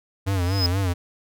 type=tone with vibrato; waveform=square; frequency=92.9 Hz; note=F#2; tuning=7 cents sharp; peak=-21 dBFS; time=0.26-0.94 s; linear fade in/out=20 ms; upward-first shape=sine; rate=4.2 Hz; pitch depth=110 cents each way
type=tone with exponential growth; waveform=triangle; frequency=5070 Hz; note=D#8; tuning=32 cents sharp; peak=-16 dBFS; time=0.39-0.66 s; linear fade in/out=0 ms; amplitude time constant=58 ms
effects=none